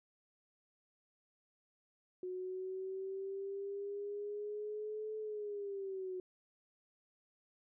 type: linear two-way sweep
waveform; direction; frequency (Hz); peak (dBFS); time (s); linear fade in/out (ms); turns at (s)
sine; up then down; 365 to 433.3 to 365.5; -39; 2.23-6.2; 2; 5.18
effects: none